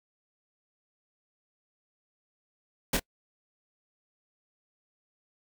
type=noise with echo; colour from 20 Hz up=pink; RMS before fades=-26 dBFS; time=2.93-2.97 s; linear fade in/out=5 ms; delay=27 ms; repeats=1; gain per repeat=-6 dB; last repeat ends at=2.997 s; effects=noise-tail reverb RT60 0.1 s tail -26 dB re dry